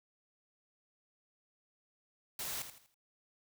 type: noise with echo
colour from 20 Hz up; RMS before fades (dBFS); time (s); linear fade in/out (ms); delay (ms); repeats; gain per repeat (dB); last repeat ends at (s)
white; -40; 2.39-2.62; 2; 81; 4; -9; 2.944
effects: none